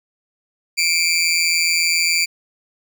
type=tone with amplitude modulation; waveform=20% pulse; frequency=2349 Hz; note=D7; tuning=in tune; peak=-7 dBFS; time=0.77-2.26 s; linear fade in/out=20 ms; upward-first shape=sine; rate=167 Hz; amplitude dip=75%; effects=none